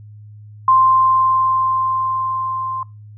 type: tone with level ramp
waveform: sine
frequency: 1046.5 Hz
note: C6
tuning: in tune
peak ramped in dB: -8 to -21 dBFS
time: 0.68-2.83 s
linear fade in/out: 2 ms
effects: noise-tail reverb RT60 0.3 s tail -25 dB re dry + added 105 Hz sine -36 dBFS peak until 3.17 s